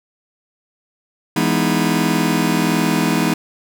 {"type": "chord", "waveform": "sawtooth", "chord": "E major seventh", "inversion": "none", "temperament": "just", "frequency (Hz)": [164.81, 206, 247.2, 309], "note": ["E3", "G#3", "B3", "D#4"], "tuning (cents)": [0, -14, 2, -12], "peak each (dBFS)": -16, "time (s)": [1.36, 3.34], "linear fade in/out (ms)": 5, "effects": []}